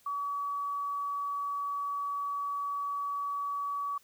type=tone; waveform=sine; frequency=1138 Hz; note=C#6; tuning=45 cents sharp; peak=-31 dBFS; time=0.06-3.98 s; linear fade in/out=5 ms; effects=white hiss -64 dBFS RMS until 4.03 s